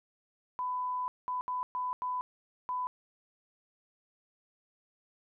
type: tone bursts at uneven times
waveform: sine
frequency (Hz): 1000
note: B5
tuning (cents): +21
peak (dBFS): -31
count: 6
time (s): 0.59-1.08 / 1.28-1.41 / 1.48-1.63 / 1.75-1.93 / 2.02-2.21 / 2.69-2.87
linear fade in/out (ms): 0
effects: none